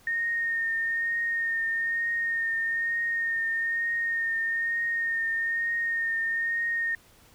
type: tone with vibrato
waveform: sine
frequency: 1840 Hz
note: A#6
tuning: 23 cents flat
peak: -25 dBFS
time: 0.07-6.95 s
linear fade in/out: 2 ms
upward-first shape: triangle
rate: 1.1 Hz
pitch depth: 20 cents each way
effects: pink hiss -57 dBFS RMS until 7.34 s

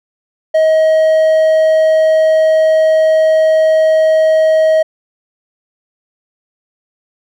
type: tone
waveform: triangle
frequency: 633 Hz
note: D#5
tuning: 30 cents sharp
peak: -5 dBFS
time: 0.54-4.83 s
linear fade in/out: 10 ms
effects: none

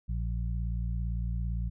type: harmonic tone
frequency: 57.7 Hz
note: A#1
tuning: 17 cents flat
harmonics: 1 / 2 / 3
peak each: -30 / -36 / -40 dBFS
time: 0.08-1.7 s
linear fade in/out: 20 ms
effects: none

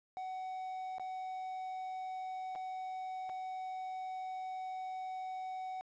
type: tone with dropouts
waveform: triangle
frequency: 749 Hz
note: F#5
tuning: 21 cents sharp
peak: -37 dBFS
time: 0.17-5.81 s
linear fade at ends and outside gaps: 0 ms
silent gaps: 0.983-0.997 / 2.552-2.558 / 3.293-3.297 s
effects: resampled to 16000 Hz + 11-bit

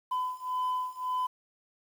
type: beating tone pair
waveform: sine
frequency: 1008 / 1009.8 Hz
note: B5 / B5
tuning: +35 / +38 cents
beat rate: 1.8 Hz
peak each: -31 / -30 dBFS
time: 0.11-1.27 s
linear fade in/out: 10 ms
effects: tanh soft clip ceiling -26 dBFS + 9-bit

